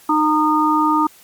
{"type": "harmonic tone", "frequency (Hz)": 306.6, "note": "D#4", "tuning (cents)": -25, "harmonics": [1, 3, 4], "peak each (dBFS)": [-17, -17, -17], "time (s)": [0.09, 1.07], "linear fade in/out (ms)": 5, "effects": ["white hiss -47 dBFS RMS until 1.23 s", "MP3 96 kbps"]}